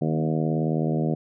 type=harmonic tone with a mistuned harmonic; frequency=79 Hz; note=D#2; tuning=27 cents sharp; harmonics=2 / 3 / 4 / 5 / 6 / 7 / 8 / 9; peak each=-24 / -28 / -30 / -32 / -34 / -35 / -36 / -37 dBFS; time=0.01-1.15 s; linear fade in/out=10 ms; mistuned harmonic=2; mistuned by=-29 cents; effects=none